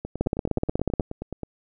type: two click trains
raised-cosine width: 2 ms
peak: -18 / -9 dBFS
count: 14 / 14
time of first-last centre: 0.05-1.433 / 0.21-0.998 s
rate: 9.4 / 16.5 Hz
effects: none